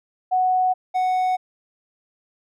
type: tone pair in turn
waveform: sine / triangle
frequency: 740 / 740 Hz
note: F#5 / F#5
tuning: 0 / 0 cents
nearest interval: unison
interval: 0 cents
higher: neither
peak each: -16 dBFS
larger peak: neither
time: 0.31-0.74 / 0.94-1.37 s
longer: neither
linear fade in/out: 20 ms
effects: none